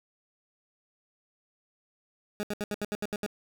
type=tone bursts; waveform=20% pulse; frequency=207.7 Hz; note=G#3; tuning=in tune; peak=-25 dBFS; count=9; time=2.4-3.263 s; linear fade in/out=0 ms; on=31 ms; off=73 ms; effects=none